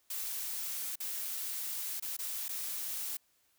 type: noise with dropouts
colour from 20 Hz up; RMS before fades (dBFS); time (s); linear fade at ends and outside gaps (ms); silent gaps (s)
blue; -38; 0.1-3.17; 5; 0.957-1.002 / 1.999-2.023 / 2.168-2.188 / 2.483-2.49
effects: white hiss -72 dBFS RMS until 3.58 s